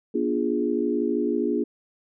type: chord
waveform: sine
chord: B diminished seventh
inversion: none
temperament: equal with one note detuned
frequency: 241.4 / 293.7 / 349.2 / 415.3 Hz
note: B3 / D4 / F4 / Ab4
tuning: -39 / 0 / 0 / 0 cents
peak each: -27 dBFS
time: 0.14-1.64 s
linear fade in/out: 10 ms
effects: none